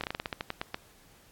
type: slowing click train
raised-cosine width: 0.3 ms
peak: -16 dBFS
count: 12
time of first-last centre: 0.01-0.744 s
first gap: 27 ms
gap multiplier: 1.17
effects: pink hiss -59 dBFS RMS until 1.31 s + AAC 64 kbps